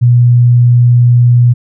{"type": "tone", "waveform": "sine", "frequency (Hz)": 121.4, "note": "B2", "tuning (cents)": -29, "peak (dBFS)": -3, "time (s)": [0.01, 1.54], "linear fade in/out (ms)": 20, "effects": []}